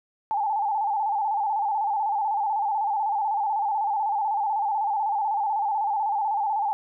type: tone with vibrato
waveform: sine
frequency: 839 Hz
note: G#5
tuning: 17 cents sharp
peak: -22 dBFS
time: 0.31-6.73 s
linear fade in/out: 0 ms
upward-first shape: square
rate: 16 Hz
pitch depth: 72 cents each way
effects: none